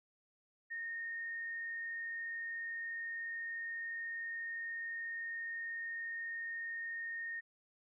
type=tone with frequency modulation; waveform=sine; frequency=1843 Hz; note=A#6; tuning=20 cents flat; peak=-39 dBFS; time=0.7-7.41 s; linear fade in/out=20 ms; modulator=55.2 Hz; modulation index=0.25; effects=none